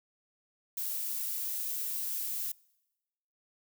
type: noise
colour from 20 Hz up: violet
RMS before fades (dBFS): -35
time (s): 0.77-2.52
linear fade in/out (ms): 5
effects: noise-tail reverb RT60 1.0 s tail -25 dB re dry